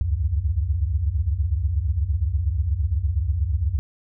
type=tone cluster; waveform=sine; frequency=67.1 / 75.6 / 91.4 Hz; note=C2 / D#2 / F#2; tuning=+44 / -49 / -21 cents; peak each=-24 dBFS; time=0.01-3.79 s; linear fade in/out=0 ms; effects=none